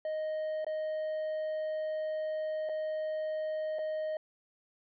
triangle tone with dropouts, 622.3 Hz, D#5, in tune, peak -30 dBFS, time 0.05-4.17 s, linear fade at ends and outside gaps 2 ms, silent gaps 0.646-0.666 / 2.69-2.694 / 3.786-3.79 s, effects resampled to 11025 Hz

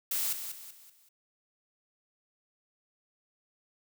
blue noise with echo, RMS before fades -31 dBFS, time 0.11-0.33 s, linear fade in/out 5 ms, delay 190 ms, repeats 4, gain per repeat -8 dB, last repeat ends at 1.09 s, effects none

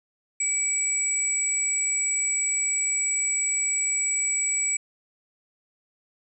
sine tone pair together, 2292 / 7821 Hz, D7 / B8, -43 / -18 cents, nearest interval octave + major sixth, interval 2125 cents, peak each -30 / -23 dBFS, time 0.4-4.77 s, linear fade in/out 5 ms, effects none

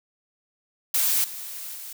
blue noise with level steps, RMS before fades -22 / -36 / -38 dBFS, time 0.94-1.93 s, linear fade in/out 5 ms, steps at 1.24 / 1.75 s, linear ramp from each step 2 ms, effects none

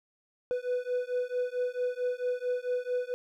triangle beating tone pair, 493.9 / 498.4 Hz, B4 / B4, 0 / +16 cents, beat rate 4.5 Hz, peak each -30 / -30 dBFS, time 0.51-3.14 s, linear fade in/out 0 ms, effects none

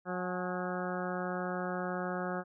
harmonic tone with a mistuned harmonic, 181.4 Hz, F#3, 34 cents flat, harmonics 1 / 2 / 3 / 4 / 5 / 6 / 7 / 8 / 9, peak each -38 / -40 / -40 / -41 / -46 / -47 / -43 / -44 / -46 dBFS, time 0.05-2.44 s, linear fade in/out 50 ms, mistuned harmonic 5, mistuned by -82 cents, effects none

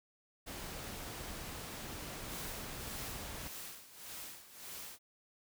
pink noise, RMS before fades -45 dBFS, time 0.46-3.49 s, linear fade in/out 20 ms
clicks, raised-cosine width 3 ms, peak -38 dBFS, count 12, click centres 0.642 / 0.724 / 1.211 / 1.481 / 1.527 / 2.026 / 2.239 / 2.349 / 2.728 / 2.879 / 2.955 / 3.345 s
white noise with tremolo, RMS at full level -46 dBFS, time 2.27-4.99 s, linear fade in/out 50 ms, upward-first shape sine, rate 1.7 Hz, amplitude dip 75%
effects none

